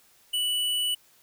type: tone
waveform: square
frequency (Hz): 2960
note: F#7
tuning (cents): 0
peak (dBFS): -25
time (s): 0.33-0.95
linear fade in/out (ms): 10
effects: white hiss -60 dBFS RMS until 1.22 s